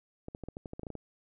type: clicks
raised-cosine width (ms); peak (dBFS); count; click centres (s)
2; -27; 12; 0.284 / 0.349 / 0.437 / 0.486 / 0.569 / 0.658 / 0.734 / 0.795 / 0.833 / 0.868 / 0.903 / 0.953
effects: none